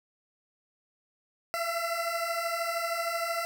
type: beating tone pair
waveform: 20% pulse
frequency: 666 / 679 Hz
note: E5 / F5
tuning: +18 / -49 cents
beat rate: 13 Hz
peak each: -29 / -26 dBFS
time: 1.54-3.45 s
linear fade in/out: 0 ms
effects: none